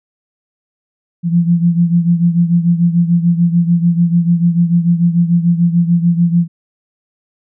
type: beating tone pair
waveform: sine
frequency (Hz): 170 / 176.8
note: F3 / F3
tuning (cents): -46 / +22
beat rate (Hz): 6.8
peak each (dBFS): -10 / -15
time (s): 1.23-6.48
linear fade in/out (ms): 50
effects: none